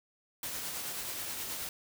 white noise with tremolo, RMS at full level -37 dBFS, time 0.43-1.69 s, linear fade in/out 2 ms, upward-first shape triangle, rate 9.4 Hz, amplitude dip 35%, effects none

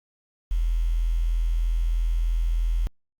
sine tone with quantisation, 41.57 Hz, E1, 15 cents sharp, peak -20 dBFS, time 0.51-2.87 s, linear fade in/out 0 ms, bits 8, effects Opus 48 kbps

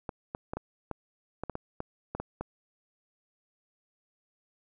clicks, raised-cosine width 1 ms, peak -20 dBFS, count 12, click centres 0.092 / 0.349 / 0.535 / 0.57 / 0.913 / 1.436 / 1.497 / 1.554 / 1.804 / 2.15 / 2.2 / 2.41 s, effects none

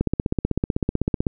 click train, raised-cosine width 3 ms, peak -7 dBFS, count 21, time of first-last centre 0.01-1.268 s, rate 15.9 Hz, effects none

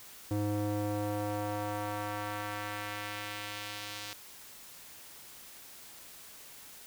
square tone with band-pass filter sweep, 103.83 Hz, G#2, in tune, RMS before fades -36 dBFS, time 0.31-4.13 s, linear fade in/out 0 ms, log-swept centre 310 to 4500 Hz, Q 0.96, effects white hiss -51 dBFS RMS until 6.86 s

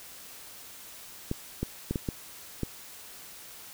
clicks, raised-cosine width 3 ms, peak -16 dBFS, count 6, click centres 1.314 / 1.63 / 1.91 / 1.958 / 2.088 / 2.633 s, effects white hiss -47 dBFS RMS until 3.73 s

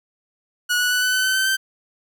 sawtooth tone with pitch steps, 1461 / 1473.7 / 1486.5 / 1499.5 / 1512.5 / 1525.7 / 1539 / 1552.4 Hz, F#6 / F#6 / F#6 / F#6 / F#6 / G6 / G6 / G6, -22 / -7 / +8 / +23 / +38 / -47 / -32 / -17 cents, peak -14 dBFS, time 0.69-1.57 s, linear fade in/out 20 ms, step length 110 ms, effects none

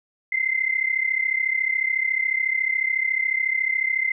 sine tone pair together, 2059 / 2093 Hz, C7 / C7, -28 / 0 cents, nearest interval unison, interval 28 cents, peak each -23 dBFS, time 0.32-4.12 s, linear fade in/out 5 ms, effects none

